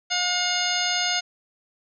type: harmonic tone with a mistuned harmonic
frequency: 715 Hz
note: F5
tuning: 41 cents sharp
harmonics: 1 / 2 / 3 / 4 / 5 / 6 / 7 / 9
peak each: -30 / -30 / -30 / -30 / -30 / -30 / -30 / -30 dBFS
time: 0.1-1.21 s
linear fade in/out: 20 ms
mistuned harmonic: 2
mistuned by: +17 cents
effects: none